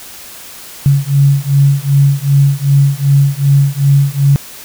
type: beating tone pair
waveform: sine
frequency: 138.59 / 141.19 Hz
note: C#3 / C#3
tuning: 0 / +32 cents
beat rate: 2.6 Hz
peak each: -10 dBFS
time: 0.86-4.36 s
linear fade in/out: 0 ms
effects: white hiss -32 dBFS RMS until 4.64 s